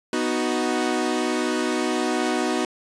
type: chord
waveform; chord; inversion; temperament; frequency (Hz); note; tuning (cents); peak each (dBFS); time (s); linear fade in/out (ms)
sawtooth; B major; none; equal; 246.9 / 311.1 / 370; B3 / D#4 / F#4; 0 / 0 / 0; -22; 0.13-2.65; 2
effects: resampled to 22050 Hz